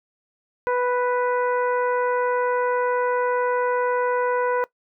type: harmonic tone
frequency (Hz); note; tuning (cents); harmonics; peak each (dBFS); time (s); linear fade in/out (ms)
493.9; B4; 0; 1 / 2 / 3 / 4 / 5; -21 / -25 / -29 / -37 / -44; 0.67-4.64; 0
effects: noise-tail reverb RT60 0.1 s tail -20 dB re dry